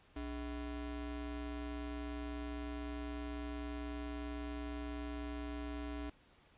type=ring-modulated tone; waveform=square; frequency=175.9 Hz; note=F3; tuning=13 cents sharp; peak=-38 dBFS; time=0.16-6.1 s; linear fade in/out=5 ms; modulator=114 Hz; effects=pink hiss -66 dBFS RMS until 6.57 s + resampled to 8000 Hz